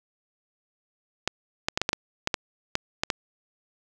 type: clicks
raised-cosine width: 0.2 ms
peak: -6 dBFS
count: 11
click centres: 1.276 / 1.685 / 1.775 / 1.816 / 1.891 / 1.931 / 2.274 / 2.342 / 2.754 / 3.035 / 3.102 s
effects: none